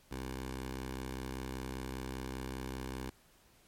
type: tone with notch filter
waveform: 10% pulse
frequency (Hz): 65.1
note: C2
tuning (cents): -8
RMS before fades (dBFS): -41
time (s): 0.11-3.1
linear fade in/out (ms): 5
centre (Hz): 160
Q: 2
effects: pink hiss -65 dBFS RMS until 3.67 s + MP3 64 kbps